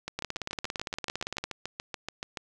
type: two click trains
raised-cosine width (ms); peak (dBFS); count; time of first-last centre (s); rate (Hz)
0.2; -17 / -15; 17 / 23; 0.08-2.372 / 0.19-1.44; 6.98 / 17.6
effects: none

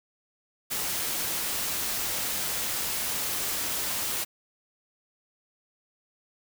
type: noise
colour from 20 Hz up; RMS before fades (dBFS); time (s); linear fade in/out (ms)
white; -30; 0.7-4.25; 20
effects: none

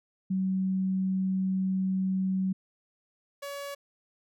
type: tone pair in turn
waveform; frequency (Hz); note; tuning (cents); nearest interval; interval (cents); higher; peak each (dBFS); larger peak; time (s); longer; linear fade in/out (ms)
sine / sawtooth; 189 / 565; F#3 / C#5; +37 / +33; octave + perfect fifth; 1896; second; -25 / -32; first; 0.3-2.53 / 3.42-3.75; first; 10
effects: none

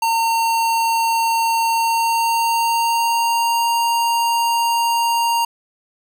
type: tone with pitch glide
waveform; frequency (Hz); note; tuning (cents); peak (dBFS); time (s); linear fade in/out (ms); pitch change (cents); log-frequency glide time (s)
square; 913 to 932.7; A#5 to A#5; -36 to +1; -16; 0.02-5.45; 5; +37; 1.7-3.65
effects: none

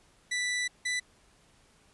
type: tone pair in turn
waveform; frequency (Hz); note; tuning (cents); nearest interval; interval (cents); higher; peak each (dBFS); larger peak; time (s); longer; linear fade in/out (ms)
sawtooth; 1975.5 / 1985.9; B6 / B6; 0 / +9; unison; 9; second; -25; neither; 0.31-0.68 / 0.85-1; first; 10
effects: pink hiss -63 dBFS RMS until 1.93 s + resampled to 24000 Hz

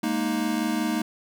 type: chord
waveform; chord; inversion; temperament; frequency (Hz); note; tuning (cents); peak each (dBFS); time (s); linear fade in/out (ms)
square; Ab suspended second; none; equal; 207.7 / 233.1 / 311.1; Ab3 / Bb3 / Eb4; 0 / 0 / 0; -31 / -28 / -28; 0.03-1.02; 5
effects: none

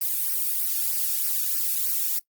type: noise with flanger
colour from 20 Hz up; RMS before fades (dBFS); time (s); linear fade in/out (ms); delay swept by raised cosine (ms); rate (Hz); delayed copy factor
violet; -25; 0.01-2.19; 5; 0.27 to 1.02; 3.2; -0.55
effects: noise-tail reverb RT60 0.1 s tail -20 dB re dry + Opus 32 kbps

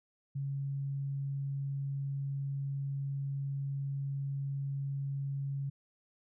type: tone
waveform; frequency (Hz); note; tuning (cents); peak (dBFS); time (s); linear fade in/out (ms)
sine; 138.59; C#3; 0; -33; 0.35-5.7; 10
effects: none

